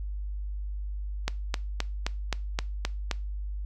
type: click train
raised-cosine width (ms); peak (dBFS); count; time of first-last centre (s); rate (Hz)
0.2; -10; 8; 1.28-3.112; 3.82
effects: noise-tail reverb RT60 0.3 s tail -21 dB re dry + added 50 Hz sine -31 dBFS peak until 3.65 s